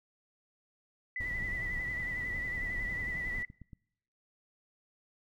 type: tone with vibrato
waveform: sine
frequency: 1975.5 Hz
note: B6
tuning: in tune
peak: -34 dBFS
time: 1.16-3.45 s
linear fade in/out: 2 ms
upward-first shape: sine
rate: 11 Hz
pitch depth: 36 cents each way
type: noise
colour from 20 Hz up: brown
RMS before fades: -42 dBFS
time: 1.2-3.43 s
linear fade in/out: 5 ms
type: click train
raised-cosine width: 5 ms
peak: -36 dBFS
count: 22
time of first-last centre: 1.31-3.732 s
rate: 8.67 Hz
effects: noise-tail reverb RT60 0.8 s tail -26 dB re dry